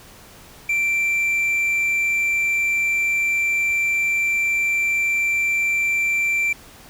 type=tone; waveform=triangle; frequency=2349 Hz; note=D7; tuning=in tune; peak=-16 dBFS; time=0.69-6.53 s; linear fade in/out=5 ms; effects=pink hiss -45 dBFS RMS until 6.89 s